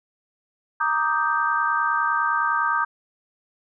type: chord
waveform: sine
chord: Eb major seventh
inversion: second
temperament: equal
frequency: 932.3 / 1174.7 / 1244.5 / 1568 Hz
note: Bb5 / D6 / Eb6 / G6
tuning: 0 / 0 / 0 / 0 cents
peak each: -26 / -26 / -24 / -24 dBFS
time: 0.8-2.85 s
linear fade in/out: 10 ms
effects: none